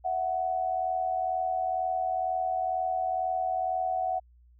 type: tone pair together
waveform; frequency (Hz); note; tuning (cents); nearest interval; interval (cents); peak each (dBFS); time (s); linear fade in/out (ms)
sine; 659.3 / 741.4; E5 / F#5; 0 / +3; major second; 203; -33 / -27; 0.04-4.2; 20
effects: added 60 Hz sine -55 dBFS peak until 4.59 s